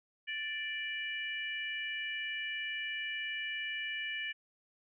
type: harmonic tone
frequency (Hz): 587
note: D5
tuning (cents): -1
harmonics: 3 / 4 / 5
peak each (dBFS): -39 / -40 / -41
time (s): 0.27-4.33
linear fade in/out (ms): 20
effects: none